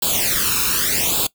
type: noise with flanger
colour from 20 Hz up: white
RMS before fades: -19 dBFS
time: 0.02-1.27 s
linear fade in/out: 5 ms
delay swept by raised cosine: 0.25 to 0.77 ms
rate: 0.85 Hz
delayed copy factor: +0.9
effects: noise-tail reverb RT60 0.1 s tail -21 dB re dry